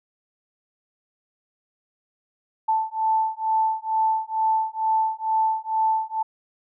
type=beating tone pair; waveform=sine; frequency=880 / 882.2 Hz; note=A5 / A5; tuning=0 / +4 cents; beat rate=2.2 Hz; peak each=-23 dBFS; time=2.68-6.23 s; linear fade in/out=10 ms; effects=none